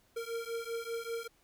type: beating tone pair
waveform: square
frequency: 459.5 / 464.6 Hz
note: A#4 / A#4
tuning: -25 / -6 cents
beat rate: 5.1 Hz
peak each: -40 / -40 dBFS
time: 0.16-1.28 s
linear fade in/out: 10 ms
effects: pink hiss -69 dBFS RMS until 1.43 s